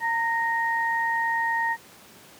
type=tone pair together; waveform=sine; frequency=915.8 / 1864.7 Hz; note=A#5 / A#6; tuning=-31 / 0 cents; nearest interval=octave; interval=1231 cents; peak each=-25 dBFS; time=0-1.77 s; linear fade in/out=50 ms; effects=pink hiss -49 dBFS RMS until 2.39 s + high-pass 150 Hz 12 dB/octave